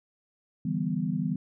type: chord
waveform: sine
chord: E minor seventh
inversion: third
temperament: equal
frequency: 146.83 / 164.81 / 196 / 246.9 Hz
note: D3 / E3 / G3 / B3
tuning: 0 / 0 / 0 / 0 cents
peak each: -35 / -30 / -31 / -32 dBFS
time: 0.65-1.36 s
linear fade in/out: 5 ms
effects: none